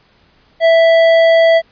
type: tone with tanh clipping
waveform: sine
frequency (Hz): 659.3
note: E5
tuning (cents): 0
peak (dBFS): -8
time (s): 0.6-1.62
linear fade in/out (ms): 50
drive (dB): 13
effects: pink hiss -52 dBFS RMS until 1.71 s + resampled to 11025 Hz